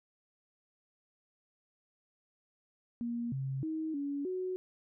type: tone with pitch steps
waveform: sine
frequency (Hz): 236.3 / 134.2 / 316.4 / 283.5 / 369.6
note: A#3 / C3 / D#4 / C#4 / F#4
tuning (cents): +24 / +44 / +29 / +39 / -2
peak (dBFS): -33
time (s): 3.01-4.56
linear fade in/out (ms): 0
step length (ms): 310
effects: none